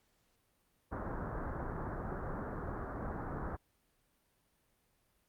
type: low-pass noise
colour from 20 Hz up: pink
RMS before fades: -40 dBFS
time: 0.91-3.57 s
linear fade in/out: 20 ms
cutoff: 1600 Hz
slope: 48 dB/octave
effects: pink hiss -75 dBFS RMS until 5.28 s + Opus 48 kbps